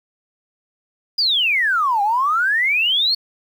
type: exponential two-way sweep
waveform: triangle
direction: down then up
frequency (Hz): 4978 to 790 to 4451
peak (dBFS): -11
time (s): 1.18-3.15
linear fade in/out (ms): 10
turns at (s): 2.02
effects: tanh soft clip ceiling -13 dBFS + 8-bit